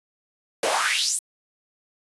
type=noise with high-pass filter sweep; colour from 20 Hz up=pink; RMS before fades=-23 dBFS; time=0.63-1.19 s; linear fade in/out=2 ms; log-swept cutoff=420 to 10000 Hz; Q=4.1; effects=resampled to 24000 Hz